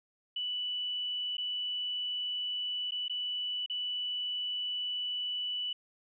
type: tone with dropouts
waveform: sine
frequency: 2967 Hz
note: F#7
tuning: 4 cents sharp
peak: -32 dBFS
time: 0.36-5.73 s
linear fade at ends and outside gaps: 5 ms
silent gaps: 1.37-1.38 / 2.909-2.919 / 3.082-3.096 / 3.662-3.698 s
effects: none